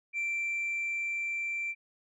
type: tone with level ramp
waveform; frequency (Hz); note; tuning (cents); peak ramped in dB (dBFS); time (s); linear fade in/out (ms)
sine; 2349; D7; 0; -27 to -30; 0.13-1.75; 50
effects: tanh soft clip ceiling -28 dBFS